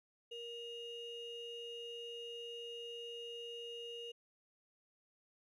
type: ring-modulated tone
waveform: triangle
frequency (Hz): 1659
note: G#6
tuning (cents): -2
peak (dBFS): -39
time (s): 0.31-4.12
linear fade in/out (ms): 10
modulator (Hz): 1190
effects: tanh soft clip ceiling -35 dBFS + resampled to 32000 Hz